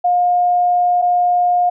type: tone pair in turn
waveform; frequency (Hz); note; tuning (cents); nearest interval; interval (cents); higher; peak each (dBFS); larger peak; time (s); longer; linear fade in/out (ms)
sine; 712 / 712; F5 / F5; +33 / +33; unison; 0; neither; -11; neither; 0.04-1.02 / 1.02-1.7; first; 10
effects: none